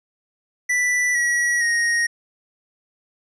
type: tone with pitch steps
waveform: square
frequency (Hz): 1975.5 / 1922.6 / 1871.1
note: B6 / B6 / A#6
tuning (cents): 0 / -47 / +6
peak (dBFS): -18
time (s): 0.69-2.07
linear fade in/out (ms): 10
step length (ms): 460
effects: resampled to 22050 Hz + 10-bit